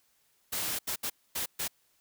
white noise bursts at uneven times, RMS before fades -33 dBFS, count 5, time 0.52-0.79 / 0.87-0.96 / 1.03-1.1 / 1.35-1.46 / 1.59-1.68 s, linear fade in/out 10 ms, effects white hiss -70 dBFS RMS until 2 s

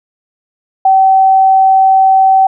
sine tone, 767 Hz, G5, 38 cents flat, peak -4 dBFS, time 0.85-2.47 s, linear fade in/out 5 ms, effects none

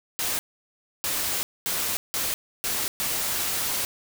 white noise bursts at uneven times, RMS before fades -27 dBFS, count 6, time 0.19-0.39 / 1.04-1.43 / 1.66-1.97 / 2.14-2.34 / 2.64-2.88 / 3-3.85 s, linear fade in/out 0 ms, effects none

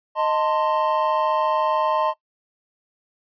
triangle chord, A diminished, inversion second, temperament equal with one note detuned, 622.3 / 892.8 / 1046.5 Hz, Eb5 / A5 / C6, 0 / +25 / 0 cents, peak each -21 dBFS, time 0.15-2.14 s, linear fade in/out 50 ms, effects noise-tail reverb RT60 0.1 s tail -19 dB re dry + resampled to 11025 Hz

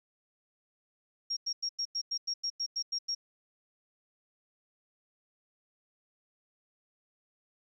sine tone bursts, 5580 Hz, F8, 2 cents flat, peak -30 dBFS, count 12, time 1.3-3.15 s, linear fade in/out 10 ms, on 68 ms, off 94 ms, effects 12-bit

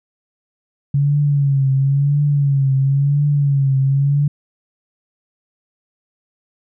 sine tone with vibrato, 140 Hz, C#3, 18 cents sharp, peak -12 dBFS, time 0.94-4.28 s, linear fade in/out 5 ms, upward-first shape triangle, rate 0.97 Hz, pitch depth 81 cents each way, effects none

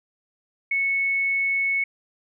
sine tone, 2206 Hz, C#7, 9 cents flat, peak -20 dBFS, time 0.71-1.84 s, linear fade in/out 5 ms, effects none

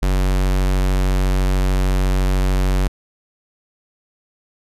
square tone, 46.87 Hz, F#1, 23 cents sharp, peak -15 dBFS, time 0.02-2.88 s, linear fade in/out 10 ms, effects resampled to 32000 Hz

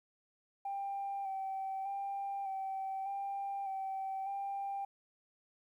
sine tone with vibrato, 782 Hz, G5, 4 cents flat, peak -35 dBFS, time 0.65-4.85 s, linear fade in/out 5 ms, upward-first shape square, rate 0.83 Hz, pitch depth 23 cents each way, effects tanh soft clip ceiling -32 dBFS + 12-bit

